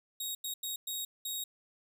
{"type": "tone bursts at uneven times", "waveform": "15% pulse", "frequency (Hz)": 3771, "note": "A#7", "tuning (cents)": 19, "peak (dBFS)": -28, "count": 5, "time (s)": [[0.2, 0.35], [0.44, 0.54], [0.63, 0.76], [0.87, 1.05], [1.25, 1.44]], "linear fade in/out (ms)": 5, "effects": []}